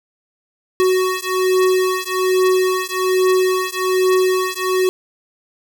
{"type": "beating tone pair", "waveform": "square", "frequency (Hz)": [371.1, 372.3], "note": ["F#4", "F#4"], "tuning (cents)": [5, 11], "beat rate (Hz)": 1.2, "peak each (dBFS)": -18, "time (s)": [0.8, 4.89], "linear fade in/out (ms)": 0, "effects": []}